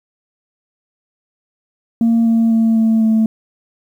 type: tone with pitch steps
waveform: sine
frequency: 230 / 227.8 / 225.5 / 223.3 / 221.1 Hz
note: A#3 / A#3 / A3 / A3 / A3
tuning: -23 / -40 / +43 / +26 / +9 cents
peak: -8 dBFS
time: 2.01-3.26 s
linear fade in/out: 2 ms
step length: 250 ms
effects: tanh soft clip ceiling -8 dBFS + 8-bit